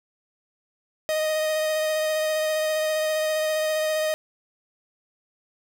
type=tone with vibrato; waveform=45% pulse; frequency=622.3 Hz; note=D#5; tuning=in tune; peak=-22 dBFS; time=1.09-4.14 s; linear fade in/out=0 ms; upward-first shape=sine; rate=15 Hz; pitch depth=14 cents each way; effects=none